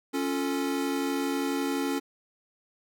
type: chord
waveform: square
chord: Db augmented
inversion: none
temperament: equal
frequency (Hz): 277.2 / 349.2 / 440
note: Db4 / F4 / A4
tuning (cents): 0 / 0 / 0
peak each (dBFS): -29 / -35 / -35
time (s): 0.13-2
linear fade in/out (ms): 20
effects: none